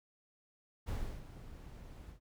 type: noise with ADSR envelope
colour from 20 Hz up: brown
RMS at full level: -37 dBFS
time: 0.86-2.2 s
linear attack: 30 ms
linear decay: 330 ms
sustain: -13 dB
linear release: 100 ms
effects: none